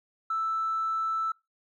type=tone with tanh clipping; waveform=triangle; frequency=1320 Hz; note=E6; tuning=2 cents sharp; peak=-26 dBFS; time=0.3-1.32 s; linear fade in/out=5 ms; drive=4 dB; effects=noise-tail reverb RT60 0.2 s tail -23 dB re dry